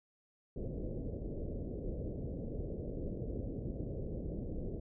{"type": "low-pass noise", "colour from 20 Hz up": "pink", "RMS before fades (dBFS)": -40, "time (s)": [0.56, 4.8], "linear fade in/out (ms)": 5, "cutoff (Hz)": 560, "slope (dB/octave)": 48, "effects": []}